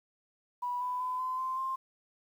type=tone with pitch steps; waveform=sine; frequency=981 / 995.3 / 1009.7 / 1024.4 / 1039.3 / 1054.5 Hz; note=B5 / B5 / B5 / C6 / C6 / C6; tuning=-12 / +13 / +38 / -37 / -12 / +13 cents; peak=-31 dBFS; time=0.62-1.76 s; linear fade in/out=10 ms; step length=190 ms; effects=10-bit